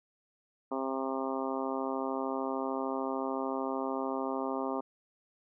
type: harmonic tone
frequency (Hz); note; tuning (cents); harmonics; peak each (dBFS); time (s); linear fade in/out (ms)
133.4; C3; +34; 2 / 3 / 4 / 5 / 6 / 7 / 8 / 9; -36 / -38 / -39 / -40 / -41 / -41 / -42 / -43; 0.71-4.81; 10
effects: none